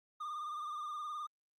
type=tone with vibrato; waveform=triangle; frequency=1206 Hz; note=D6; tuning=46 cents sharp; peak=-37 dBFS; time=0.2-1.27 s; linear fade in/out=10 ms; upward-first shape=sine; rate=19 Hz; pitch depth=46 cents each way; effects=Opus 48 kbps